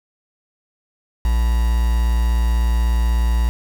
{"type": "tone with quantisation", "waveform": "triangle", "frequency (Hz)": 58.2, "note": "A#1", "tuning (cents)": -2, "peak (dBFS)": -12, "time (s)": [1.25, 3.49], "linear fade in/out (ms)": 0, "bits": 5, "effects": []}